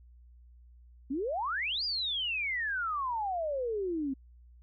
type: exponential two-way sweep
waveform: sine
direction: up then down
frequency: 250 to 4978 to 259.2 Hz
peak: -30 dBFS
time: 1.1-4.14 s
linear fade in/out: 10 ms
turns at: 1.84 s
effects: added 60 Hz sine -53 dBFS peak until 4.62 s